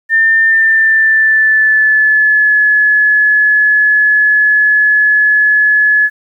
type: tone with pitch glide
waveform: sine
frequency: 1800 to 1705.9 Hz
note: A6 to G#6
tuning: +39 to +46 cents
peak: -6 dBFS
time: 0.09-6.1 s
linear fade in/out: 50 ms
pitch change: -93 cents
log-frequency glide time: 0.45-2.55 s
effects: 8-bit